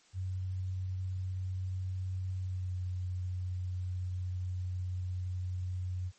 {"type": "tone with pitch glide", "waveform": "sine", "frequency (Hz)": [93.1, 91.29], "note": ["F#2", "F#2"], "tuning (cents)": [11, -23], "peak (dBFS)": -33, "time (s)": [0.13, 6.12], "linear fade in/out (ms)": 50, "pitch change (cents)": -34, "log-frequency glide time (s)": [2.4, 2.76], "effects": ["white hiss -64 dBFS RMS until 6.18 s", "MP3 32 kbps"]}